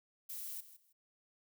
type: noise with echo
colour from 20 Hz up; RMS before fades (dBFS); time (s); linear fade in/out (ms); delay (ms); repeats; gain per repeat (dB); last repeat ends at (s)
violet; -44; 0.29-0.61; 10; 160; 2; -14; 0.93
effects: none